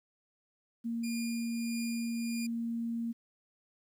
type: tone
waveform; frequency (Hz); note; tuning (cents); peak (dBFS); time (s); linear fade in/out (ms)
sine; 231.9; A#3; -9; -32; 0.84-3.13; 20
type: tone with tremolo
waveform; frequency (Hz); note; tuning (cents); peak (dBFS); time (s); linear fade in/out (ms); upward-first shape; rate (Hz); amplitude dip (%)
15% pulse; 2419; D#7; -49; -33; 1.03-2.47; 10; triangle; 1.6; 55
effects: 11-bit